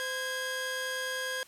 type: tone pair together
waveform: sawtooth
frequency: 514.7 / 1634 Hz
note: C5 / G#6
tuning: -29 / -29 cents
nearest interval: octave + minor sixth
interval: 2000 cents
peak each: -33 / -30 dBFS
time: 0-1.43 s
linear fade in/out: 0 ms
effects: white hiss -56 dBFS RMS until 1.47 s + low-pass 12000 Hz 12 dB/octave